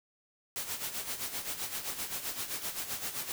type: noise with tremolo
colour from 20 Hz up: white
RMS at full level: -35 dBFS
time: 0.56-3.32 s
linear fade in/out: 0 ms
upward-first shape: sine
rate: 7.7 Hz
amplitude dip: 65%
effects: none